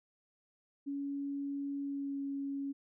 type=tone with pitch glide; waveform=sine; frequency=280.8 to 277.7 Hz; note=C#4 to C#4; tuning=+22 to +3 cents; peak=-35 dBFS; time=0.86-2.73 s; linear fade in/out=20 ms; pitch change=-19 cents; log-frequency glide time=1.81-2.2 s; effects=none